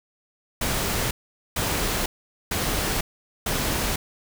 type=noise bursts; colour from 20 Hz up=pink; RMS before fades=-25 dBFS; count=4; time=0.61-3.96 s; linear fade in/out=5 ms; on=500 ms; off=450 ms; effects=none